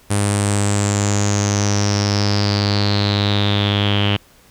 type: tone with low-pass filter sweep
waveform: sawtooth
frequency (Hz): 101.8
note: G#2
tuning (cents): -34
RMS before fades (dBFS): -17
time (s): 0.1-4.17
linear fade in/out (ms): 10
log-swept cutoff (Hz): 9400 to 3000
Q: 8.2
effects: pink hiss -50 dBFS RMS until 4.5 s